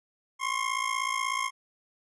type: ring-modulated tone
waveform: 25% pulse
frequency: 1069 Hz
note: C6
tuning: 37 cents sharp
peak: -21 dBFS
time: 0.39-1.51 s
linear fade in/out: 50 ms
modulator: 28.2 Hz
effects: resampled to 24000 Hz